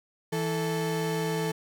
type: tone pair together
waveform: 35% pulse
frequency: 163.91 / 440 Hz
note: E3 / A4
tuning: -10 / 0 cents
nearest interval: octave + perfect fourth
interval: 1710 cents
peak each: -28 dBFS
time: 0.32-1.52 s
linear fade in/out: 10 ms
effects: none